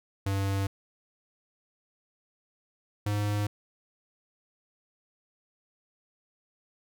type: tone pair in turn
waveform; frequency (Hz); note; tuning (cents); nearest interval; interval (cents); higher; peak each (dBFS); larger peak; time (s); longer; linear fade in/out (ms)
square; 98 / 103.56; G2 / G#2; 0 / -4; minor second; 96; second; -27; neither; 0.26-0.67 / 3.06-3.47; neither; 5
effects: none